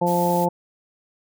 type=harmonic tone; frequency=174.61 Hz; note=F3; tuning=in tune; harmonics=1 / 2 / 3 / 4 / 5; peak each=-23 / -26 / -23 / -28 / -22 dBFS; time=0.01-0.49 s; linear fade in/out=10 ms
type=noise; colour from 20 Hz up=blue; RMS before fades=-35 dBFS; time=0.06-0.46 s; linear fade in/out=20 ms
effects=none